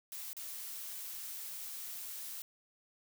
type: noise with dropouts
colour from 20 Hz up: blue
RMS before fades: -44 dBFS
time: 0.12-2.42 s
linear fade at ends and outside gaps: 1 ms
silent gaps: 0.331-0.367 s
effects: none